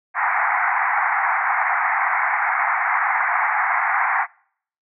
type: band-pass noise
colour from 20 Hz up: pink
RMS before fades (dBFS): -20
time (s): 0.14-4.27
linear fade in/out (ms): 50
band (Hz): 730 to 2200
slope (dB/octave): 96
effects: noise-tail reverb RT60 0.6 s tail -26 dB re dry